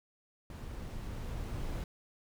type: noise with level ramp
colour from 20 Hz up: brown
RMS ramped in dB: -43 to -37 dBFS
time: 0.5-1.84 s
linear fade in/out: 2 ms
effects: none